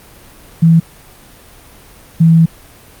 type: tone pair in turn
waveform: sine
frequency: 164.81 / 164.08 Hz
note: E3 / E3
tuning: 0 / -8 cents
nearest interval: unison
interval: 8 cents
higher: first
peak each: -4 dBFS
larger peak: neither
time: 0.62-0.8 / 2.2-2.46 s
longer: second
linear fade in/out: 10 ms
effects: pink hiss -40 dBFS RMS until 3 s + Opus 32 kbps